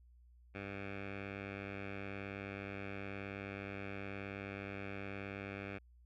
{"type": "tone with low-pass filter", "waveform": "10% pulse", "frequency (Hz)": 99, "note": "G2", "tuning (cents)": 18, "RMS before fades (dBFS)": -45, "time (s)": [0.54, 5.79], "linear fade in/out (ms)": 20, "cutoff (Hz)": 2300, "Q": 3.8, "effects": ["added 60 Hz sine -60 dBFS peak until 6.05 s"]}